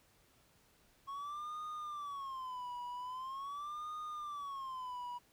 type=tone with vibrato; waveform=triangle; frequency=1094 Hz; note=C#6; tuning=23 cents flat; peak=-39 dBFS; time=1.07-5.19 s; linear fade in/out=20 ms; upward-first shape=sine; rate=0.43 Hz; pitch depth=200 cents each way; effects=pink hiss -69 dBFS RMS until 5.32 s